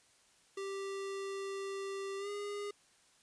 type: tone with pitch glide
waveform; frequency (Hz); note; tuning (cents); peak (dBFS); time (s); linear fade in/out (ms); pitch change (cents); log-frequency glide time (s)
square; 392 to 409.1; G4 to G#4; 0 to -26; -39; 0.57-2.71; 5; +74; 2.18-2.29
effects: white hiss -67 dBFS RMS until 3.22 s + resampled to 22050 Hz